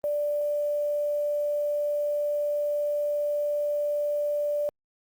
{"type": "tone with quantisation", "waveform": "sine", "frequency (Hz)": 587.3, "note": "D5", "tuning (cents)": 0, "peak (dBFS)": -24, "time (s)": [0.04, 4.69], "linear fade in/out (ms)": 0, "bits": 8, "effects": ["Opus 32 kbps"]}